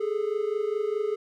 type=tone pair together; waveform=triangle; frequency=410.1 / 434.9 Hz; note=G#4 / A4; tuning=-22 / -20 cents; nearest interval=minor second; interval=102 cents; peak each=-26 dBFS; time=0-1.16 s; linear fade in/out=10 ms; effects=none